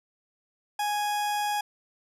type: tone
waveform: 40% pulse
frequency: 830.6 Hz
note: G#5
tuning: in tune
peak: -25 dBFS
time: 0.79-1.61 s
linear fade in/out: 5 ms
effects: resampled to 32000 Hz